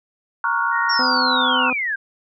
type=chord; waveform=sine; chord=Gb major seventh; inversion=first; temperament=equal with one note detuned; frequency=932.3 / 1108.7 / 1396.9 / 1462.1 Hz; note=Bb5 / Db6 / F6 / Gb6; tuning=0 / 0 / 0 / -21 cents; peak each=-23 dBFS; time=0.44-1.7 s; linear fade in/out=2 ms
type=tone; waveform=sine; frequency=1864.7 Hz; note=A#6; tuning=in tune; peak=-25 dBFS; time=0.71-1.03 s; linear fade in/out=50 ms
type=linear sweep; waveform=sine; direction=down; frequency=5588 to 1551 Hz; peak=-20 dBFS; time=0.89-1.96 s; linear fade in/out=10 ms
type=harmonic tone; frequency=254.2 Hz; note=C4; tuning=50 cents flat; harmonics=1 / 2 / 3 / 4 / 5; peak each=-25 / -28 / -30 / -31 / -32 dBFS; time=0.99-1.73 s; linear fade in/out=2 ms
effects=none